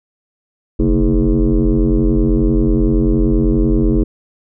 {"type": "tone with frequency modulation", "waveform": "sine", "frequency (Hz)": 139.5, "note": "C#3", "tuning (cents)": 11, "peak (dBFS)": -9, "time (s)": [0.79, 4.04], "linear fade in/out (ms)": 10, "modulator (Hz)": 90.4, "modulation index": 2.8, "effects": ["tanh soft clip ceiling -5 dBFS"]}